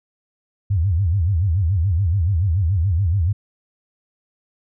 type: tone with vibrato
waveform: sine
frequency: 90 Hz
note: F#2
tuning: 47 cents flat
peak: -15 dBFS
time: 0.7-3.33 s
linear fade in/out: 10 ms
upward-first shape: sine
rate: 7 Hz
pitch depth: 240 cents each way
effects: none